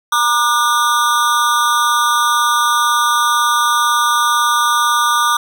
square tone with amplitude modulation, 1200 Hz, D6, 37 cents sharp, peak -8 dBFS, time 0.12-5.37 s, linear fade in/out 5 ms, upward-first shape sine, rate 258 Hz, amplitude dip 100%, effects none

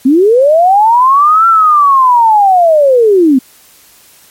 sine linear two-way sweep, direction up then down, 246.9 to 1362 to 246.9 Hz, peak -3 dBFS, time 0.05-3.39 s, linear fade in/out 10 ms, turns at 1.47 s, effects white hiss -42 dBFS RMS until 4.3 s + MP3 64 kbps

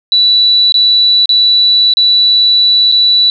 sine tone with dropouts, 3951 Hz, B7, in tune, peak -5 dBFS, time 0.12-3.3 s, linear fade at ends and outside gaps 1 ms, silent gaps 0.722-0.742 / 1.257-1.292 / 1.937-1.97 / 2.916-2.922 s, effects none

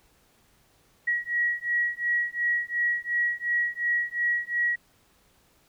sine beating tone pair, 1911 / 1913.8 Hz, A#6 / A#6, +43 / +45 cents, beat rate 2.8 Hz, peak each -27 dBFS, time 1.07-4.76 s, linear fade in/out 10 ms, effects pink hiss -63 dBFS RMS until 5.68 s

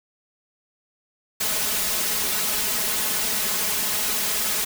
white noise with comb filter, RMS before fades -24 dBFS, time 1.4-4.65 s, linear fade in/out 10 ms, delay 4.7 ms, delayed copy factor +0.85, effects none

